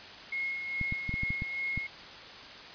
sine tone with tremolo, 2160 Hz, C#7, 45 cents flat, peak -30 dBFS, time 0.32-1.87 s, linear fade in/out 5 ms, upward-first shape sine, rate 2.4 Hz, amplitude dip 45%
clicks, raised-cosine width 5 ms, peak -22 dBFS, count 8, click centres 0.813 / 0.924 / 1.093 / 1.14 / 1.234 / 1.305 / 1.421 / 1.776 s
effects white hiss -46 dBFS RMS until 2.74 s + resampled to 11025 Hz

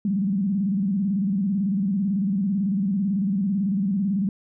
sine tone with vibrato, 195.7 Hz, G3, 3 cents flat, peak -20 dBFS, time 0.05-4.29 s, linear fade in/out 2 ms, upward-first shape square, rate 18 Hz, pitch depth 110 cents each way, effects none

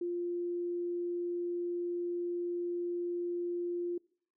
sine tone, 349.2 Hz, F4, in tune, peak -32 dBFS, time 0.01-3.98 s, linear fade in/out 5 ms, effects noise-tail reverb RT60 0.6 s tail -25 dB re dry

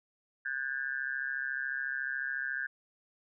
sine tone with amplitude modulation, 1609 Hz, G6, 45 cents sharp, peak -28 dBFS, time 0.45-2.67 s, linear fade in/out 10 ms, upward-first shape sine, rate 134 Hz, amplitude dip 100%, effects none

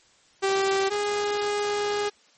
sawtooth tone pair in turn, 389.2 / 412.3 Hz, G4 / G#4, -12 / -13 cents, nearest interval minor second, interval 99 cents, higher second, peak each -17 / -20 dBFS, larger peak first, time 0.42-0.9 / 0.9-2.1 s, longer second, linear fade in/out 20 ms, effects white hiss -59 dBFS RMS until 2.37 s + MP3 32 kbps

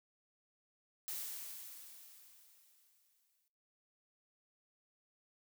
blue noise with exponential decay, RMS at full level -41 dBFS, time 1.08-3.48 s, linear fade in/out 0 ms, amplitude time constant 520 ms, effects noise-tail reverb RT60 0.5 s tail -19 dB re dry

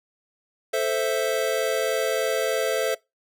square chord, A minor, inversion none, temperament equal, 440 / 523.3 / 659.3 Hz, A4 / C5 / E5, 0 / 0 / 0 cents, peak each -27 dBFS, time 0.73-2.95 s, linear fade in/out 10 ms, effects noise-tail reverb RT60 0.2 s tail -22 dB re dry

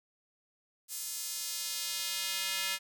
square tone with high-pass filter sweep, 191.4 Hz, G3, 41 cents flat, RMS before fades -36 dBFS, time 0.88-2.79 s, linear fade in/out 50 ms, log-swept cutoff 7800 to 2300 Hz, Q 1, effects none

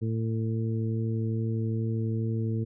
harmonic tone, 112.2 Hz, A2, 34 cents sharp, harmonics 1 / 2 / 3 / 4, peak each -27 / -33 / -37 / -39 dBFS, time 0.01-2.65 s, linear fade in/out 20 ms, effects none

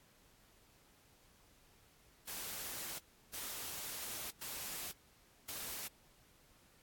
white noise bursts at uneven times, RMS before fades -44 dBFS, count 4, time 2.27-2.99 / 3.33-4.31 / 4.41-4.92 / 5.48-5.88 s, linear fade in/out 10 ms, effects pink hiss -67 dBFS RMS until 6.82 s + AAC 64 kbps

